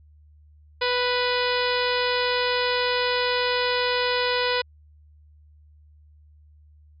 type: harmonic tone with a mistuned harmonic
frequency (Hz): 493.9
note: B4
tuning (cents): 0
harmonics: 1 / 2 / 3 / 4 / 5 / 6 / 7 / 8 / 9 / 10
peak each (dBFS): -25 / -28 / -30 / -31 / -32 / -33 / -33 / -34 / -35 / -35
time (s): 0.81-4.62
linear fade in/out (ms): 10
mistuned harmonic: 9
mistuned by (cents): -66
effects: added 75 Hz sine -50 dBFS peak until 7 s